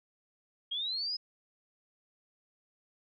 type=linear sweep; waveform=sine; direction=up; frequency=3202 to 5110 Hz; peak=-32 dBFS; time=0.71-1.17 s; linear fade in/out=10 ms; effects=none